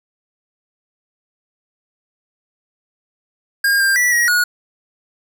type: tone with pitch steps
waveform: square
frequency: 1616 / 1592 / 1958 / 1899 / 1451 Hz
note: G#6 / G6 / B6 / A#6 / F#6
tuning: -48 / +26 / -15 / +32 / -34 cents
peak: -13 dBFS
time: 3.64-4.44 s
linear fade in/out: 5 ms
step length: 160 ms
effects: none